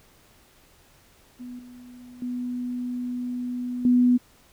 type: tone with level steps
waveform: sine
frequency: 246.9 Hz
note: B3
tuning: in tune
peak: -35 / -42 / -27 / -15 dBFS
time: 1.39-4.18 s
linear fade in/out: 20 ms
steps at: 1.59 / 2.22 / 3.85 s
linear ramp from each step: 2 ms
effects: pink hiss -57 dBFS RMS until 4.52 s